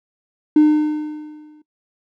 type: tone with exponential decay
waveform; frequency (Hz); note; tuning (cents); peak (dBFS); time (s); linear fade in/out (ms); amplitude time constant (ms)
triangle; 303.4; D#4; -44; -3; 0.56-1.62; 5; 230
effects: noise-tail reverb RT60 0.1 s tail -21 dB re dry + tanh soft clip ceiling -4 dBFS